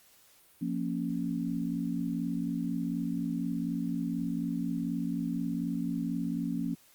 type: chord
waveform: sine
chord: Bb minor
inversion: second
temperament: equal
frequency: 174.61 / 233.1 / 277.2 Hz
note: F3 / Bb3 / Db4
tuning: 0 / 0 / 0 cents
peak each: -34 dBFS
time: 0.61-6.75 s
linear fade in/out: 10 ms
effects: white hiss -61 dBFS RMS until 6.94 s + Opus 48 kbps